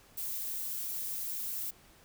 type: noise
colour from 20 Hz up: violet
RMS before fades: -37 dBFS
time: 0.17-1.71 s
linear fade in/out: 10 ms
effects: pink hiss -60 dBFS RMS until 2.04 s